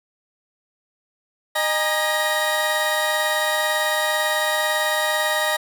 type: tone cluster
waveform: 30% pulse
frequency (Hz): 614 / 817 / 937 / 1892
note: D#5 / G#5 / A#5 / A#6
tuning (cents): -23 / -29 / +9 / +25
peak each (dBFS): -21 / -26 / -25 / -20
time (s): 1.55-5.57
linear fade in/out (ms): 10
effects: none